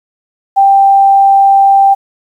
sine tone, 787 Hz, G5, 7 cents sharp, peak -3 dBFS, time 0.56-1.95 s, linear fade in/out 20 ms, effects 7-bit

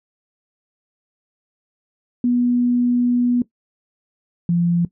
sine tone pair in turn, 244 / 172.21 Hz, B3 / F3, -21 / -24 cents, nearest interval tritone, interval 603 cents, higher first, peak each -14 dBFS, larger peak neither, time 2.24-3.42 / 4.49-4.85 s, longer first, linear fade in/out 2 ms, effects noise-tail reverb RT60 0.1 s tail -17 dB re dry

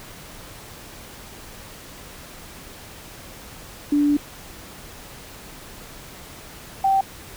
sine tone pair in turn, 291.2 / 777.4 Hz, D4 / G5, -15 / -15 cents, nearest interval octave + perfect fourth, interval 1700 cents, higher second, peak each -15 dBFS, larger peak neither, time 3.92-4.17 / 6.84-7.01 s, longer first, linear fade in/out 5 ms, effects pink hiss -41 dBFS RMS until 7.36 s

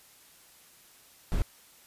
brown noise, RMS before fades -26 dBFS, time 1.32-1.42 s, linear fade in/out 0 ms, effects white hiss -57 dBFS RMS until 1.86 s + resampled to 32000 Hz

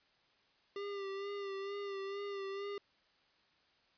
square tone with vibrato, 397.4 Hz, G4, 24 cents sharp, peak -40 dBFS, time 0.76-2.78 s, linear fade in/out 2 ms, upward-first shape sine, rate 2.2 Hz, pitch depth 35 cents each way, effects white hiss -71 dBFS RMS until 3.97 s + resampled to 11025 Hz

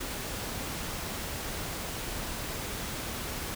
pink noise, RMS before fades -36 dBFS, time 0-3.55 s, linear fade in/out 10 ms, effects none

